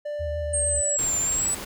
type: tone with pitch glide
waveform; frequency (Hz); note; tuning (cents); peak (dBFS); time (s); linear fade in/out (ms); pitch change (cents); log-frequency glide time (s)
triangle; 590 to 583.2; D5 to D5; +8 to -12; -26; 0.05-0.97; 10; -20; 0.49-0.57
type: tone with vibrato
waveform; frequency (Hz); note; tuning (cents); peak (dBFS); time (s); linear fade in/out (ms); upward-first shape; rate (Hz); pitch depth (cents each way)
sine; 77.78; D#2; 0; -29; 0.19-0.82; 20; square; 6.4; 60
type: linear two-way sweep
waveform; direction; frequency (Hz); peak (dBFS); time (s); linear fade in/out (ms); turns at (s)
sine; down then up; 8610 to 7170 to 7980; -22; 0.53-1.55; 10; 1.18
type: noise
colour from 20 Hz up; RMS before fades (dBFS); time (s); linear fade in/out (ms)
pink; -35; 0.98-1.65; 10
effects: none